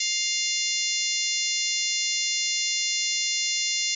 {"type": "harmonic tone with a mistuned harmonic", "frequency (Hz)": 701, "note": "F5", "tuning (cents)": 6, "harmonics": [3, 4, 5, 6, 7, 8, 9, 10], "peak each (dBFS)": [-32, -32, -32, -32, -32, -32, -32, -32], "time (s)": [0, 3.95], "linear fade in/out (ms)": 5, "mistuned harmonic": 7, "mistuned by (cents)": 19, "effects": []}